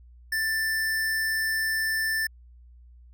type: tone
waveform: square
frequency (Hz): 1771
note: A6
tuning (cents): +11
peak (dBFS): -25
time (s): 0.32-2.27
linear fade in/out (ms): 5
effects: added 60 Hz sine -48 dBFS peak until 3.13 s